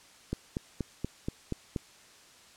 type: click train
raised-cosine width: 3 ms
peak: -18 dBFS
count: 7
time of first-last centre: 0.33-1.762 s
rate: 4.19 Hz
effects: white hiss -56 dBFS RMS until 2.56 s + low-pass 8000 Hz 12 dB/octave